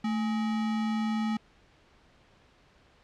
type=tone with sample-and-hold; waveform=sine; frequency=220 Hz; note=A3; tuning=in tune; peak=-26 dBFS; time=0.04-1.37 s; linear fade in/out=5 ms; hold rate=1050 Hz; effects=pink hiss -61 dBFS RMS until 3.03 s + low-pass 4000 Hz 12 dB/octave